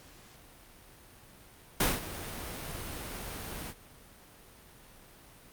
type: noise with ADSR envelope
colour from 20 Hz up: pink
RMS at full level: -24 dBFS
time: 1.8-3.74 s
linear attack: 6 ms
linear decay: 190 ms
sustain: -16 dB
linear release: 47 ms
effects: pink hiss -55 dBFS RMS until 5.52 s + Opus 48 kbps